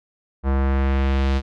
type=tone with low-pass filter sweep; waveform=square; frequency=67.5 Hz; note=C#2; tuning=45 cents flat; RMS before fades=-19 dBFS; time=0.43-1.42 s; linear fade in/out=50 ms; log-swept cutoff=1200 to 4500 Hz; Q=1.1; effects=none